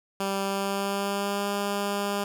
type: tone with pitch glide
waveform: 10% pulse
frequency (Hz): 196 to 201.7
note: G3 to G3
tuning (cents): 0 to +50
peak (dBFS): -18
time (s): 0.2-2.24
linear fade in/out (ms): 2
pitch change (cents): +50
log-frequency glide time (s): 0.42-1.48
effects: none